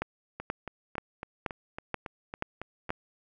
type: two click trains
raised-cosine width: 0.5 ms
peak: -15 / -22 dBFS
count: 7 / 10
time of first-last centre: 0.02-2.905 / 0.4-2.893 s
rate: 2.08 / 3.61 Hz
effects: none